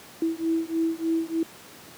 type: beating tone pair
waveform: sine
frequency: 325.8 / 329.1 Hz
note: E4 / E4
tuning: -20 / -3 cents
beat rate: 3.3 Hz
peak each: -26 dBFS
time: 0.22-1.43 s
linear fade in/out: 2 ms
effects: pink hiss -46 dBFS RMS until 1.97 s + high-pass 150 Hz 12 dB/octave